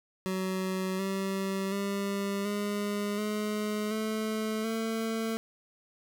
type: tone with pitch steps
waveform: 25% pulse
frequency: 187.8 / 193.41 / 199.2 / 205.2 / 211.3 / 217.6 / 224.1 Hz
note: F#3 / G3 / G3 / G#3 / G#3 / A3 / A3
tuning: +26 / -23 / +28 / -21 / +30 / -19 / +32 cents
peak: -26 dBFS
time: 0.26-5.37 s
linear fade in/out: 0 ms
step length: 730 ms
effects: none